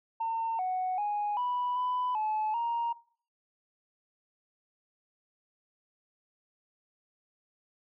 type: tone with pitch steps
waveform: sine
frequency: 907 / 741 / 829 / 985 / 997 / 861 / 936 Hz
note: A#5 / F#5 / G#5 / B5 / B5 / A5 / A#5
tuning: -48 / +2 / -3 / -5 / +16 / -38 / +7 cents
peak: -27 dBFS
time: 0.2-2.93 s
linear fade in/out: 10 ms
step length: 390 ms
effects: noise-tail reverb RT60 0.5 s tail -20 dB re dry + tanh soft clip ceiling -25 dBFS